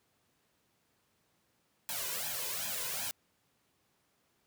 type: noise with flanger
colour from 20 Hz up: white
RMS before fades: -37 dBFS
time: 1.89-3.11 s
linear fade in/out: 0 ms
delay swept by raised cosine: 1.2 to 2.03 ms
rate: 2.6 Hz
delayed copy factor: +0.9
effects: pink hiss -74 dBFS RMS until 4.46 s + high-pass 100 Hz 12 dB/octave